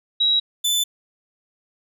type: tone pair in turn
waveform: sine / sawtooth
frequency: 3861 / 3510 Hz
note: B7 / A7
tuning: -40 / -5 cents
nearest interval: major second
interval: 165 cents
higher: first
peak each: -15 dBFS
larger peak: neither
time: 0.2-0.4 / 0.64-0.84 s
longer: neither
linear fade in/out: 10 ms
effects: none